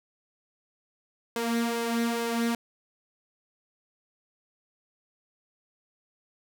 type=tone with flanger; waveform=sawtooth; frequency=232.9 Hz; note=A#3; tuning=1 cent flat; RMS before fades=-28 dBFS; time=1.36-2.55 s; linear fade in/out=2 ms; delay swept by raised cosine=1.9 to 3.8 ms; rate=2.3 Hz; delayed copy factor=+0.55; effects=none